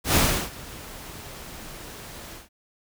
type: noise with ADSR envelope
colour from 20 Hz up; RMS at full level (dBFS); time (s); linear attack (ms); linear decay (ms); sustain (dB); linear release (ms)
pink; -18; 0.04-2.49; 110; 340; -22; 150
effects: none